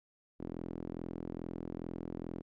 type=tone with band-pass filter; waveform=sawtooth; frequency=42.37 Hz; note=E1; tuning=48 cents sharp; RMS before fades=-42 dBFS; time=0.39-2.42 s; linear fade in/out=20 ms; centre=300 Hz; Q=1.7; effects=none